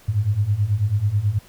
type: beating tone pair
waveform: sine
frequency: 98 / 107.2 Hz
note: G2 / A2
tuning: 0 / -45 cents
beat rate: 9.2 Hz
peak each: -22 / -19 dBFS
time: 0.08-1.39 s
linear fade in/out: 10 ms
effects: pink hiss -50 dBFS RMS until 1.48 s